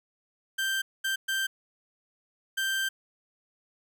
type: tone bursts at uneven times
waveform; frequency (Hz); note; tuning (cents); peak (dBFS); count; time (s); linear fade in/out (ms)
30% pulse; 1568; G6; 0; -24; 4; 0.58-0.82 / 1.04-1.16 / 1.28-1.47 / 2.57-2.89; 10
effects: none